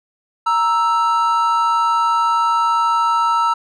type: tone pair together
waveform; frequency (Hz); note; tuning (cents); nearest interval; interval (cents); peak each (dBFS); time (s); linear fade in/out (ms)
triangle; 933 / 1319.5; A#5 / E6; +1 / +1; tritone; 600; -15 / -14; 0.46-3.54; 10
effects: resampled to 22050 Hz